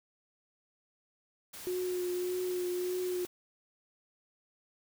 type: noise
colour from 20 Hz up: white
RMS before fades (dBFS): -46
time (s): 1.53-3.27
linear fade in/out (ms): 10
type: tone with vibrato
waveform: sine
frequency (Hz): 361.3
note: F#4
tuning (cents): -41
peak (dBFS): -31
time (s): 1.67-3.25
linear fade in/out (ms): 0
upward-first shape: triangle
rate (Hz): 1.7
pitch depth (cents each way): 22
effects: none